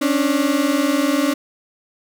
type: tone pair together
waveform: 35% pulse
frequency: 274.1 / 294.4 Hz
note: C#4 / D4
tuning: -19 / +4 cents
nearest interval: minor second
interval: 123 cents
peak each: -17 dBFS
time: 0.01-1.34 s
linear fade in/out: 10 ms
effects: none